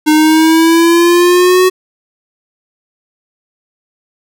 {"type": "exponential sweep", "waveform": "square", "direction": "up", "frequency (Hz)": [304.9, 372.4], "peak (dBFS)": -6, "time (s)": [0.06, 1.7], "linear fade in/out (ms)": 20, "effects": []}